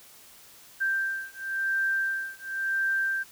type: beating tone pair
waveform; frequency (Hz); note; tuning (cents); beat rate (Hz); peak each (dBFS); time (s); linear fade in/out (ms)
sine; 1573 / 1573.95; G6 / G6; +6 / +7; 0.95; -29; 0.8-3.24; 20
effects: white hiss -52 dBFS RMS until 3.31 s